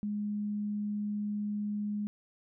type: tone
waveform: sine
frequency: 207.7 Hz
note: G#3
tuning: in tune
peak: -31 dBFS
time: 0.03-2.07 s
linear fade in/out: 0 ms
effects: none